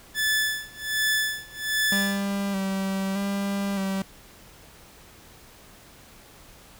sawtooth tone with tremolo, 1737 Hz, A6, 23 cents flat, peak -17 dBFS, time 0.14-2.29 s, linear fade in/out 50 ms, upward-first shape sine, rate 1.3 Hz, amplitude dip 95%
45% pulse tone with vibrato, 196 Hz, G3, in tune, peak -25 dBFS, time 1.92-4.02 s, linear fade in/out 2 ms, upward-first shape square, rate 0.81 Hz, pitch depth 25 cents each way
effects pink hiss -50 dBFS RMS until 6.79 s

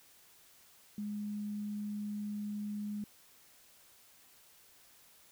sine tone, 207.7 Hz, G#3, in tune, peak -36 dBFS, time 0.98-3.04 s, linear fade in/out 2 ms, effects white hiss -62 dBFS RMS until 5.31 s

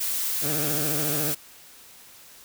blue noise, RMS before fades -27 dBFS, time 0-1.35 s, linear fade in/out 10 ms
15% pulse tone with vibrato, 149.3 Hz, D3, 29 cents sharp, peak -22 dBFS, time 0.41-1.35 s, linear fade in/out 50 ms, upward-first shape triangle, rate 14 Hz, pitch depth 120 cents each way
effects white hiss -49 dBFS RMS until 2.44 s

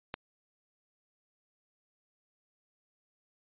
click, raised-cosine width 0.3 ms, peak -19 dBFS, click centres 0.141 s, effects resampled to 8000 Hz

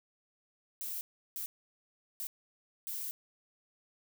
violet noise bursts at uneven times, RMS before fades -39 dBFS, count 4, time 0.81-1.01 / 1.36-1.46 / 2.2-2.27 / 2.87-3.11 s, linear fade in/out 0 ms, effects none

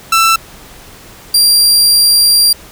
sawtooth tone pair in turn, 1333 / 4750 Hz, E6 / D8, +19 / +19 cents, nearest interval octave + minor seventh, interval 2200 cents, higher second, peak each -3 dBFS, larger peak neither, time 0.12-0.36 / 1.34-2.53 s, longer second, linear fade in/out 5 ms, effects pink hiss -36 dBFS RMS until 2.71 s

